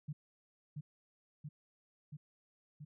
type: tone with echo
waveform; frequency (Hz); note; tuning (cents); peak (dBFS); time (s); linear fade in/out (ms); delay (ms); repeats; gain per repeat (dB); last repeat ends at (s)
sine; 148.8; D3; +23; -38; 0.08-0.13; 10; 680; 4; -2; 2.85
effects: none